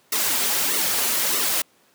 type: noise with flanger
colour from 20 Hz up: white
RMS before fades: -22 dBFS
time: 0.12-1.62 s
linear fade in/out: 5 ms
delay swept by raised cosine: 1.2 to 6.3 ms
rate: 1.6 Hz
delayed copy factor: -0.7
effects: pink hiss -59 dBFS RMS until 1.94 s + high-pass 200 Hz 12 dB/octave